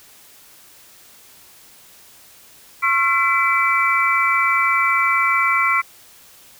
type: tone cluster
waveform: sine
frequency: 1086 / 1361 / 2014 / 2318 Hz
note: C#6 / F6 / B6 / D7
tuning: -36 / -45 / +33 / -23 cents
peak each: -20 dBFS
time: 2.82-5.82 s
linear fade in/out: 20 ms
effects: white hiss -47 dBFS RMS until 6.59 s